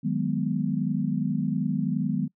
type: chord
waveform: sine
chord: G# minor seventh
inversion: second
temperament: equal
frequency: 155.56 / 185 / 207.7 / 246.9 Hz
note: D#3 / F#3 / G#3 / B3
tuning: 0 / 0 / 0 / 0 cents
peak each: -29 dBFS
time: 0.03-2.28 s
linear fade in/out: 20 ms
effects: noise-tail reverb RT60 0.1 s tail -23 dB re dry